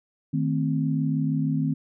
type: chord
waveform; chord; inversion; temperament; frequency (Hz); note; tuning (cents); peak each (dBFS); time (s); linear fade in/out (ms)
sine; A diminished; second; equal with one note detuned; 155.56 / 222.3 / 261.6; Eb3 / A3 / C4; 0 / +18 / 0; -24 / -30 / -26; 0.33-1.74; 10
effects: none